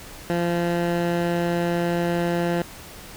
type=tone with low-pass filter; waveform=15% pulse; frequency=172.3 Hz; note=F3; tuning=23 cents flat; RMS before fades=-23 dBFS; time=0.3-2.62 s; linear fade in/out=0 ms; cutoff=2900 Hz; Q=0.6; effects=pink hiss -41 dBFS RMS until 3.16 s